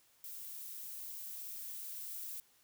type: noise with level ramp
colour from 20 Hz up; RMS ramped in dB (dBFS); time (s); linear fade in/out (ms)
violet; -47 to -44; 0.24-2.4; 0
effects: white hiss -69 dBFS RMS until 2.63 s